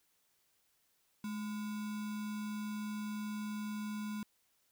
sine tone with sample-and-hold, 211.5 Hz, G#3, 32 cents sharp, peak -37 dBFS, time 1.24-4.23 s, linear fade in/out 2 ms, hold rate 1225 Hz, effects white hiss -75 dBFS RMS until 4.71 s

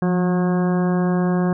harmonic tone with a mistuned harmonic, 181 Hz, F#3, 38 cents flat, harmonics 1 / 2 / 3 / 4 / 5 / 6 / 7 / 8 / 9, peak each -17 / -24 / -30 / -30 / -37 / -33 / -40 / -41 / -36 dBFS, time 0.02-1.53 s, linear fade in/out 2 ms, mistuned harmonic 1, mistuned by -42 cents, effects none

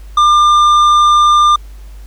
sine tone with tanh clipping, 1198 Hz, D6, 34 cents sharp, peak -7 dBFS, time 0.17-1.56 s, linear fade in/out 5 ms, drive 9 dB, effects added 50 Hz sine -29 dBFS peak until 2.06 s + pink hiss -47 dBFS RMS until 2.06 s

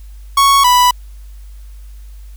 45% pulse tone pair in turn, 1108.7 / 987.7 Hz, C#6 / B5, 0 / 0 cents, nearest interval major second, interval 200 cents, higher first, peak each -7 dBFS, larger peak neither, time 0.37-0.64 / 0.64-0.91 s, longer neither, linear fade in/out 5 ms, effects added 50 Hz sine -31 dBFS peak until 2.36 s + white hiss -52 dBFS RMS until 2.36 s

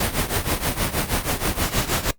pink noise with tremolo, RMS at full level -19 dBFS, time 0-2.11 s, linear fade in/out 5 ms, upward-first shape triangle, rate 6.3 Hz, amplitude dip 85%, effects noise-tail reverb RT60 0.1 s tail -19 dB re dry + Opus 48 kbps

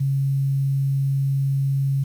sine tone with quantisation, 137.1 Hz, C#3, 19 cents flat, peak -18 dBFS, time 0-2.04 s, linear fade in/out 10 ms, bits 8, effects none

